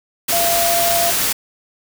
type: tone in noise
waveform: sine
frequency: 685 Hz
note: F5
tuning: 34 cents flat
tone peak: -17 dBFS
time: 0.32-1.11 s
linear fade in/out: 10 ms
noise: white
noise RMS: -18 dBFS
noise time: 0.28-1.33 s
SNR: -2 dB
effects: none